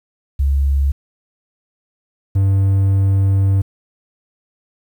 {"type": "tone pair in turn", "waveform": ["sine", "triangle"], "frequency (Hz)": [69.3, 97.36], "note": ["C#2", "G2"], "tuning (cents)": [0, -11], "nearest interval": "tritone", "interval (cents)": 589, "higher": "second", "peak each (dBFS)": [-12, -9], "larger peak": "second", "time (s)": [[0.39, 0.92], [2.35, 3.62]], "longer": "second", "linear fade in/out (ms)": 10, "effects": ["8-bit"]}